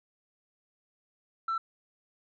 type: tone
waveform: sine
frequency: 1337 Hz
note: E6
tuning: 24 cents sharp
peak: -26 dBFS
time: 1.48-1.58 s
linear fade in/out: 5 ms
effects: tanh soft clip ceiling -26 dBFS